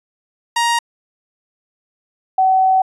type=tone pair in turn; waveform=sawtooth / sine; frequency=939 / 757 Hz; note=A#5 / F#5; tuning=+12 / +39 cents; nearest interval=major third; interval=373 cents; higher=first; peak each=-10 dBFS; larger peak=neither; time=0.56-0.79 / 2.38-2.82 s; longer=second; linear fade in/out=5 ms; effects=resampled to 24000 Hz